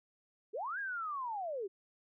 sine linear two-way sweep, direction up then down, 362.5 to 1662 to 362.5 Hz, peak -36 dBFS, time 0.53-1.68 s, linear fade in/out 20 ms, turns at 0.79 s, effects none

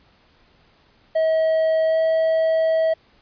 triangle tone with pitch glide, 640 to 644.8 Hz, D#5 to E5, +49 to -38 cents, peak -14 dBFS, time 1.15-2.94 s, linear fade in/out 10 ms, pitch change +13 cents, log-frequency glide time 1.86-1.98 s, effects pink hiss -57 dBFS RMS until 3.21 s + resampled to 11025 Hz

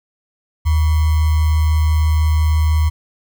sine tone with sample-and-hold, 78 Hz, D#2, 5 cents sharp, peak -11 dBFS, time 0.65-2.9 s, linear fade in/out 20 ms, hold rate 1050 Hz, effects none

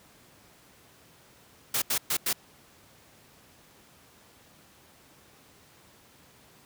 white noise bursts at uneven times, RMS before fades -27 dBFS, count 4, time 1.74-1.82 / 1.9-1.98 / 2.1-2.17 / 2.26-2.33 s, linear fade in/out 5 ms, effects pink hiss -57 dBFS RMS until 6.65 s + high-pass 80 Hz 12 dB/octave

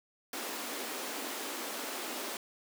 pink high-pass noise, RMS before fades -39 dBFS, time 0.33-2.37 s, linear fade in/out 2 ms, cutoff 240 Hz, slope 48 dB/octave, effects none

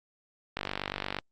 click train, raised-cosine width 0.3 ms, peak -15 dBFS, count 31, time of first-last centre 0.57-1.187 s, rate 48.6 Hz, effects Opus 48 kbps

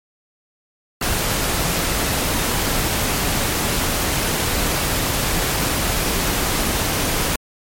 pink noise, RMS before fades -20 dBFS, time 1.01-7.36 s, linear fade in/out 5 ms, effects MP3 64 kbps

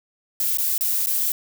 violet noise with dropouts, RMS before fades -22 dBFS, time 0.4-1.32 s, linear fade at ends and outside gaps 1 ms, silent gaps 0.572-0.584 / 0.779-0.809 / 1.061-1.07 s, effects none

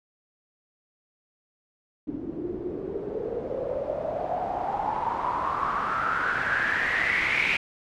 white noise with low-pass filter sweep, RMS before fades -28 dBFS, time 2.07-7.57 s, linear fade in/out 5 ms, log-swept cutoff 290 to 2400 Hz, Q 8.3, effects none

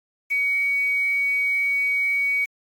sine tone with quantisation, 2251 Hz, C#7, 26 cents sharp, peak -19 dBFS, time 0.3-2.46 s, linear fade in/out 20 ms, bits 7, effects AAC 64 kbps

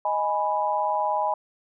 sine chord, G# minor, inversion second, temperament equal, 622.3 / 830.6 / 987.8 Hz, D#5 / G#5 / B5, 0 / 0 / 0 cents, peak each -28 / -25 / -26 dBFS, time 0.05-1.34 s, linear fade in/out 2 ms, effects none

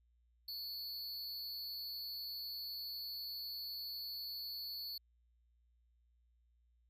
square tone with amplitude modulation, 4435 Hz, C#8, in tune, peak -39 dBFS, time 0.48-4.98 s, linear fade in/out 5 ms, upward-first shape sine, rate 248 Hz, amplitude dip 85%, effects added 59 Hz sine -70 dBFS peak until 6.89 s

